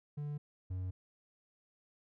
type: tone pair in turn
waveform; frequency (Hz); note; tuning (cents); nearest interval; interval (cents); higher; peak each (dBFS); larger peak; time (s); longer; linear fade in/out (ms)
triangle; 146.83 / 92.32; D3 / F#2; 0 / -3; minor sixth; 803; first; -35 / -34; second; 0.17-0.38 / 0.7-0.91; neither; 10
effects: none